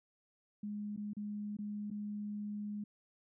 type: tone with dropouts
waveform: sine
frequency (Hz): 207.7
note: G#3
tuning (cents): 0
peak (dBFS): -38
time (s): 0.63-2.84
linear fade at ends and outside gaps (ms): 5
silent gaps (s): 0.964-0.974 / 1.134-1.167 / 1.569-1.587 / 1.903-1.911
effects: none